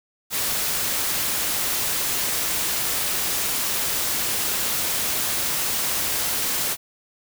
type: noise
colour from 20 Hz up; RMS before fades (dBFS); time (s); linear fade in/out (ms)
white; -24; 0.3-6.77; 50
effects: none